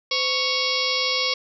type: harmonic tone with a mistuned harmonic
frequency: 554.4 Hz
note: C#5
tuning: in tune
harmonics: 1 / 2 / 4 / 5 / 6 / 7 / 8 / 9 / 10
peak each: -30 / -31 / -27 / -32 / -29 / -31 / -28 / -29 / -29 dBFS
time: 0.11-1.34 s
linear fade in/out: 5 ms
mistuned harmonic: 1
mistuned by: -140 cents
effects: none